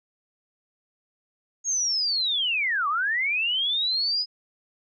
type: linear two-way sweep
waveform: sine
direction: down then up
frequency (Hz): 6645 to 1119 to 5060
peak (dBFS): -22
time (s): 1.64-4.26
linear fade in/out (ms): 50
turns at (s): 2.88
effects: none